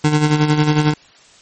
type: tone with tremolo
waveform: 25% pulse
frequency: 151 Hz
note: D3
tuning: 48 cents sharp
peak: -6 dBFS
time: 0.04-0.94 s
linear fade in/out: 5 ms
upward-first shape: sine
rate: 11 Hz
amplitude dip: 60%
effects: white hiss -47 dBFS RMS until 1.41 s + MP3 32 kbps